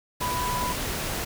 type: tone in noise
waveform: sine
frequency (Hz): 991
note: B5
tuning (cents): +6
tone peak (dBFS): -27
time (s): 0.21-0.73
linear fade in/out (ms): 10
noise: pink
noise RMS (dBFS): -30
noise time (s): 0.2-1.25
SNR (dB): 0
effects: none